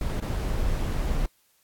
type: noise with dropouts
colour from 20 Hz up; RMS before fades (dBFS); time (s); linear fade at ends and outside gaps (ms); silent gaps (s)
brown; -26; 0.01-1.26; 2; 0.201-0.223
effects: white hiss -65 dBFS RMS until 1.63 s + AAC 64 kbps